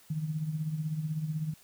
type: tone with tremolo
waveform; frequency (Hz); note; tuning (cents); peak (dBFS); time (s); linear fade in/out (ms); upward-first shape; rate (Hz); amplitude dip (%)
sine; 155.56; D#3; 0; -27; 0.1-1.54; 5; triangle; 16; 70
effects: white hiss -59 dBFS RMS until 1.63 s